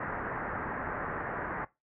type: low-pass noise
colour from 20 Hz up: white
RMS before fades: -36 dBFS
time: 0-1.65 s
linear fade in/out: 5 ms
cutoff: 1800 Hz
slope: 48 dB/octave
effects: noise-tail reverb RT60 0.2 s tail -18 dB re dry